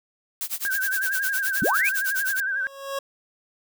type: noise with tremolo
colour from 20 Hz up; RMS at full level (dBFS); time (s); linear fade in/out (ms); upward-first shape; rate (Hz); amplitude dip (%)
blue; -27; 0.41-2.4; 0; sine; 9.7; 95
type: tone with vibrato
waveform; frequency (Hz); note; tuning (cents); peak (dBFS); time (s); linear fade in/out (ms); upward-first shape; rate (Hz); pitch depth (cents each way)
sine; 1572; G6; +4; -23; 0.65-2.67; 0; sine; 11; 71
type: linear sweep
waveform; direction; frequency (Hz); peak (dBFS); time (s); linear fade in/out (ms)
sine; up; 130.81 to 2583; -20; 1.62-1.89; 2
type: tone with exponential growth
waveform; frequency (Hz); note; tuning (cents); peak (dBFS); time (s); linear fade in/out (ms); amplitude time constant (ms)
25% pulse; 550; C#5; -14; -21; 2.39-2.99; 5; 130
effects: none